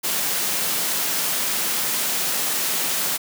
white high-pass noise, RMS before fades -23 dBFS, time 0.03-3.18 s, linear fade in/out 20 ms, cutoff 140 Hz, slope 48 dB/octave, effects none

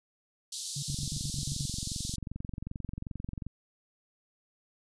pink band-pass noise, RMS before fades -39 dBFS, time 0.52-2.16 s, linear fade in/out 5 ms, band 3700 to 9800 Hz, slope 48 dB/octave
sine tone bursts, 142.1 Hz, C#3, 43 cents sharp, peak -34 dBFS, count 8, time 0.76-1.66 s, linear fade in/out 5 ms, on 67 ms, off 52 ms
click train, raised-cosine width 5 ms, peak -25 dBFS, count 59, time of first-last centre 0.9-3.466 s, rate 22.6 Hz
effects none

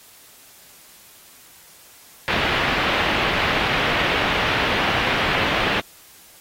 white low-pass noise, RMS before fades -22 dBFS, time 2.28-5.8 s, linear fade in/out 0 ms, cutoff 3000 Hz, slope 24 dB/octave, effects white hiss -48 dBFS RMS until 6.4 s + AAC 48 kbps

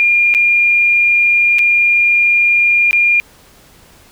sine tone with dropouts, 2409 Hz, D7, 43 cents sharp, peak -8 dBFS, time 0-3.2 s, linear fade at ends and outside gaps 0 ms, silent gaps 0.34-0.348 / 1.585-1.591 / 2.91-2.93 s, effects pink hiss -45 dBFS RMS until 4.11 s

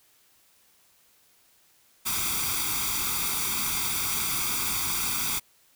white noise with comb filter, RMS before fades -28 dBFS, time 2.05-5.4 s, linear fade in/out 20 ms, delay 0.85 ms, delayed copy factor +0.8, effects white hiss -62 dBFS RMS until 5.75 s

